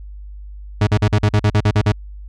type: tone bursts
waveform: 40% pulse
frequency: 104.7 Hz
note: G#2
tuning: 15 cents sharp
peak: -10 dBFS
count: 11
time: 0.81-1.92 s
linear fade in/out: 5 ms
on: 60 ms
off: 45 ms
effects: added 50 Hz sine -31 dBFS peak until 2.28 s + low-pass 5000 Hz 12 dB/octave